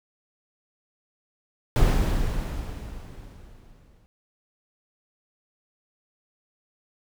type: noise with exponential decay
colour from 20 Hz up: brown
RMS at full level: -17 dBFS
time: 1.76-4.06 s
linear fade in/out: 0 ms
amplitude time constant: 500 ms
effects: none